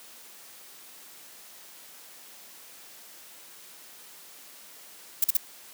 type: noise bursts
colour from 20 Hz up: violet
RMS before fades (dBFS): -21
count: 3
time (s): 5.22-5.37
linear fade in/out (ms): 5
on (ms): 22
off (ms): 42
effects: white hiss -49 dBFS RMS until 5.73 s + high-pass 200 Hz 12 dB/octave